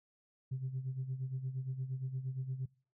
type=tone with tremolo; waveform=sine; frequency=131 Hz; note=C3; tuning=2 cents sharp; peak=-32 dBFS; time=0.51-2.66 s; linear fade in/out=10 ms; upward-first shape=sine; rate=8.6 Hz; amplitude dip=70%; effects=noise-tail reverb RT60 0.4 s tail -24 dB re dry + tanh soft clip ceiling -31 dBFS